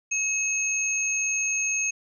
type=tone pair together; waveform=sine; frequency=2569 / 6473 Hz; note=E7 / G#8; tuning=-45 / -45 cents; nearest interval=octave + major third; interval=1600 cents; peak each=-26 dBFS; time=0.11-1.91 s; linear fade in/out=10 ms; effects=none